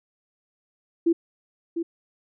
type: tone with echo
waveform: sine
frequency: 335.1 Hz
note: E4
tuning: 29 cents sharp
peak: -16 dBFS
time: 1.06-1.13 s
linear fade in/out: 10 ms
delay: 700 ms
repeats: 1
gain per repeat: -8 dB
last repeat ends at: 1.83 s
effects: none